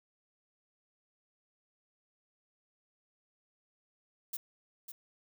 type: noise with echo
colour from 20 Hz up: violet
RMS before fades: -38 dBFS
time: 4.33-4.37 s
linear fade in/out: 5 ms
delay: 550 ms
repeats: 1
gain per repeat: -8 dB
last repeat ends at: 4.92 s
effects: none